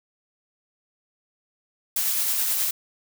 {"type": "noise with tremolo", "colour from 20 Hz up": "blue", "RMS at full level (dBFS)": -23, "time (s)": [1.96, 2.71], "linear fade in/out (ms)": 5, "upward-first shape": "sine", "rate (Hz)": 9.5, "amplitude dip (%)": 25, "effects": []}